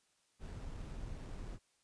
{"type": "noise with sample-and-hold", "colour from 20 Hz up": "brown", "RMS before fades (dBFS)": -45, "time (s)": [0.39, 1.59], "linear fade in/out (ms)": 50, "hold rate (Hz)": 6300, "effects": ["white hiss -75 dBFS RMS until 1.83 s", "resampled to 22050 Hz"]}